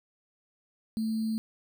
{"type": "tone with sample-and-hold", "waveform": "sine", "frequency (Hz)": 221.2, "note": "A3", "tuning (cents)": 9, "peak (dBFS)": -27, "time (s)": [0.97, 1.38], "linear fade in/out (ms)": 0, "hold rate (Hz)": 4410, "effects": []}